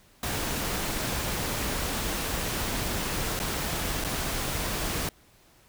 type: noise with dropouts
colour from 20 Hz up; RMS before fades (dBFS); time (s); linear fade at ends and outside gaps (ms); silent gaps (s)
pink; -30; 0.23-5.09; 2; 3.392-3.399 / 4.041-4.046
effects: pink hiss -59 dBFS RMS until 5.68 s